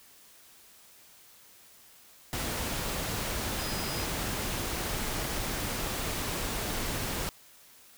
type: tone in noise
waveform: sine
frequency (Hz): 4978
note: D#8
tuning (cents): 0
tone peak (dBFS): -41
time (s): 3.59-4.04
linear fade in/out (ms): 0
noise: pink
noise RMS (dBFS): -33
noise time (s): 2.33-7.29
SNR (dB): -11
effects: white hiss -56 dBFS RMS until 7.97 s